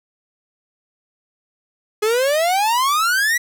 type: exponential sweep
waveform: 45% pulse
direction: up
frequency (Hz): 415.3 to 1975.5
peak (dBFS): -15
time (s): 2.02-3.38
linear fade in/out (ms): 10
effects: none